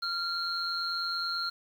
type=tone cluster; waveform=sine; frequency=1385 / 4120 / 4289 Hz; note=F6 / C8 / C8; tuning=-15 / -28 / +42 cents; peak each=-33 / -36 / -34 dBFS; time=0.02-1.5 s; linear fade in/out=10 ms; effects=9-bit